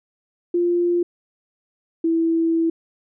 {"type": "tone pair in turn", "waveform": "sine", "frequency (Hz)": [348.4, 329.2], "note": ["F4", "E4"], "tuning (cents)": [-4, -2], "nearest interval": "minor second", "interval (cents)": 98, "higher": "first", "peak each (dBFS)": -16, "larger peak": "neither", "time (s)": [[0.54, 1.03], [2.04, 2.7]], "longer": "second", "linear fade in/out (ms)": 5, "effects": []}